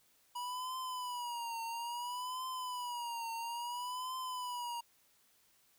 square tone with vibrato, 971 Hz, B5, 30 cents flat, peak -39 dBFS, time 0.35-4.81 s, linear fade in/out 10 ms, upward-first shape triangle, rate 0.59 Hz, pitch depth 110 cents each way, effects white hiss -70 dBFS RMS until 5.78 s

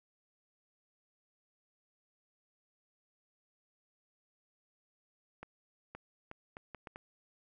accelerating click train, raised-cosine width 0.5 ms, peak -30 dBFS, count 7, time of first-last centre 5.43-6.959 s, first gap 520 ms, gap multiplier 0.7, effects none

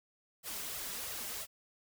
white noise with flanger, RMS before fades -41 dBFS, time 0.43-1.47 s, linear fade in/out 50 ms, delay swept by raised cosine 1.5 to 5.1 ms, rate 3 Hz, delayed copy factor +0.75, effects none

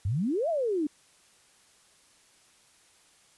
sine exponential two-way sweep, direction up then down, 86.9 to 697 to 284.1 Hz, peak -25 dBFS, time 0.05-0.87 s, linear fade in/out 5 ms, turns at 0.49 s, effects white hiss -61 dBFS RMS until 3.37 s + resampled to 24000 Hz

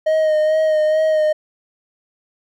triangle tone with vibrato, 622.3 Hz, D#5, in tune, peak -11 dBFS, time 0.06-1.33 s, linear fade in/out 10 ms, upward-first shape sine, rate 2.3 Hz, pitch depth 25 cents each way, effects none

